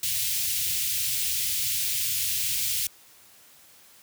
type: band-stop noise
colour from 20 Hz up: white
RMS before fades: -27 dBFS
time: 0.03-2.87 s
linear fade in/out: 2 ms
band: 130 to 2400 Hz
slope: 24 dB/octave
effects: white hiss -54 dBFS RMS until 4.02 s + high-pass 60 Hz 12 dB/octave